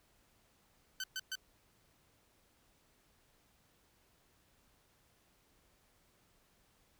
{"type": "tone bursts", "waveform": "15% pulse", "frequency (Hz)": 1525, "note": "G6", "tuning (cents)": -48, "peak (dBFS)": -31, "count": 3, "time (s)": [1, 1.354], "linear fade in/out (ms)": 2, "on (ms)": 38, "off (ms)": 120, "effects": ["pink hiss -71 dBFS RMS until 6.99 s"]}